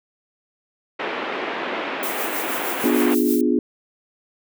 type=band-pass noise; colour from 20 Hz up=pink; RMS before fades=-27 dBFS; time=0.99-3.15 s; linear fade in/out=10 ms; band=290 to 2900 Hz; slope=24 dB/octave
type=noise with tremolo; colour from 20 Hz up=violet; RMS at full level=-27 dBFS; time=2.03-3.41 s; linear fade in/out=0 ms; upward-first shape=sine; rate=6.4 Hz; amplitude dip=50%
type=chord; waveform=sine; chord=B diminished seventh; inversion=none; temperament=equal; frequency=246.9 / 293.7 / 349.2 / 415.3 Hz; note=B3 / D4 / F4 / Ab4; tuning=0 / 0 / 0 / 0 cents; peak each=-20 / -21 / -22 / -24 dBFS; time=2.84-3.59 s; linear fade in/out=2 ms
effects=none